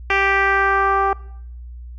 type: tone with low-pass filter sweep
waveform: 10% pulse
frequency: 392 Hz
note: G4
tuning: in tune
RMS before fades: -17 dBFS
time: 0.1-1.13 s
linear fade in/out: 2 ms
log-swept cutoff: 2600 to 1000 Hz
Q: 2.3
effects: noise-tail reverb RT60 0.7 s tail -21 dB re dry + added 60 Hz sine -32 dBFS peak until 1.98 s